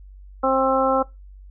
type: harmonic tone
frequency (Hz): 265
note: C4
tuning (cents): +22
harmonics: 1 / 2 / 3 / 4 / 5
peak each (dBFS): -25 / -20 / -23 / -25 / -23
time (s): 0.43-1.03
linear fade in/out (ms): 10
effects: noise-tail reverb RT60 0.2 s tail -20 dB re dry + added 48 Hz sine -40 dBFS peak until 1.5 s